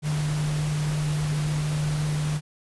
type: tone in noise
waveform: sine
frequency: 150.6 Hz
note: D3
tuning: 44 cents sharp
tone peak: -23 dBFS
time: 0.02-2.41 s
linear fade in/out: 50 ms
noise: pink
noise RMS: -35 dBFS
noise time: 0.02-2.41 s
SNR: +9 dB
effects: resampled to 24000 Hz